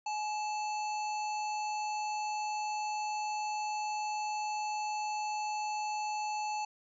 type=harmonic tone with a mistuned harmonic; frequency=880 Hz; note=A5; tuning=in tune; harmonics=1 / 3 / 5 / 7 / 8; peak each=-33 / -43 / -47 / -50 / -51 dBFS; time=0.06-6.65 s; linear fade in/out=5 ms; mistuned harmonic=1; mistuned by=-67 cents; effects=none